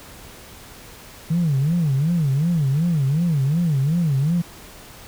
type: tone with vibrato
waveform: sine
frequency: 152.7 Hz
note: D#3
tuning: 32 cents flat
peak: -15 dBFS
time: 1.3-4.42 s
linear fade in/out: 10 ms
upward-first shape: sine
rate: 2.7 Hz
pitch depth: 240 cents each way
effects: tanh soft clip ceiling -13 dBFS + pink hiss -42 dBFS RMS until 5.07 s